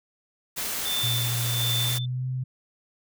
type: noise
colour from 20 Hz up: white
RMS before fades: -30 dBFS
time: 0.56-1.99 s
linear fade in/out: 20 ms
type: tone with tremolo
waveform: sine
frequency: 3543 Hz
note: A7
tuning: 11 cents sharp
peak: -25 dBFS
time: 0.85-2.06 s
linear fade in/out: 10 ms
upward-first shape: sine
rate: 1.4 Hz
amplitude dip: 75%
type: tone with pitch glide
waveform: sine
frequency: 119.4 to 128.71 Hz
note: A#2 to C3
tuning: +42 to -28 cents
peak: -26 dBFS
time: 1.03-2.44 s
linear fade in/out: 10 ms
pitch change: +130 cents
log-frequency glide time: 1.74-2.26 s
effects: none